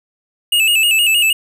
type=tone with vibrato; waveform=square; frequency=2742 Hz; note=F7; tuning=32 cents flat; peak=-11 dBFS; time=0.52-1.33 s; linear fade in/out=5 ms; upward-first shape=square; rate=6.4 Hz; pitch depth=74 cents each way; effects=none